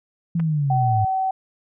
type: linear sweep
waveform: sine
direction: down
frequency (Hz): 170.8 to 101.9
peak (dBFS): -18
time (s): 0.35-1.05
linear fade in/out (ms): 5
type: clicks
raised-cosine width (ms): 0.5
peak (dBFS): -24 / -22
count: 2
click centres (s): 0.397 / 0.401
type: tone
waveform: sine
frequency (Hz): 761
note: F#5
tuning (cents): +48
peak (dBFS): -19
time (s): 0.7-1.31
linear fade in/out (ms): 5
effects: none